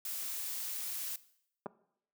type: noise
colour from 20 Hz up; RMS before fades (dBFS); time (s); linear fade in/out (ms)
blue; -39; 0.05-1.16; 2
type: clicks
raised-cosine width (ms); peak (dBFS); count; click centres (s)
1; -25; 2; 1.66 / 1.665
effects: noise-tail reverb RT60 0.7 s tail -18 dB re dry + high-pass 200 Hz 12 dB/octave